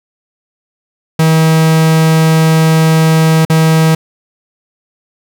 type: tone with dropouts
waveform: 45% pulse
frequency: 160 Hz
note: D#3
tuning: 49 cents sharp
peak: -6 dBFS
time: 1.19-3.95 s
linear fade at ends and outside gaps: 5 ms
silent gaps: 3.451-3.498 s
effects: none